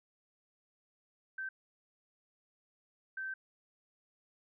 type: tone bursts at uneven times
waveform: sine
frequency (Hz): 1551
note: G6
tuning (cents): -19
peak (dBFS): -37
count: 2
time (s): 1.38-1.49 / 3.17-3.34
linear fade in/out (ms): 5
effects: none